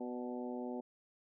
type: harmonic tone with a mistuned harmonic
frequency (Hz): 123.8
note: B2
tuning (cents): +5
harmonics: 2 / 3 / 4 / 5 / 6 / 7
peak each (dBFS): -41 / -45 / -47 / -49 / -51 / -52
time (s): 0-0.81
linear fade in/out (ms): 10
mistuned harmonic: 5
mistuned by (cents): -39
effects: none